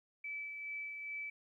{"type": "tone with tremolo", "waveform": "sine", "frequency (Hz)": 2307, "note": "D7", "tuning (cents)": -31, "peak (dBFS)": -39, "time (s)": [0.24, 1.3], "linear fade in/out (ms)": 5, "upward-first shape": "sine", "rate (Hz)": 2.4, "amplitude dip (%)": 35, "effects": ["13-bit"]}